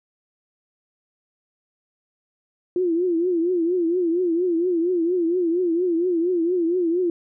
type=tone with vibrato; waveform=sine; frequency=347 Hz; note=F4; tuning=11 cents flat; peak=-18 dBFS; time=2.76-7.1 s; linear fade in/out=2 ms; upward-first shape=triangle; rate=4.3 Hz; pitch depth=130 cents each way; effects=none